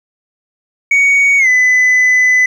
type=tone with pitch glide; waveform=sine; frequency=2239 to 2006 Hz; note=C#7 to B6; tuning=+17 to +26 cents; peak=-4 dBFS; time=0.91-2.46 s; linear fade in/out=5 ms; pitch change=-191 cents; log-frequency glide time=1.38-1.48 s; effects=tanh soft clip ceiling -6 dBFS + 7-bit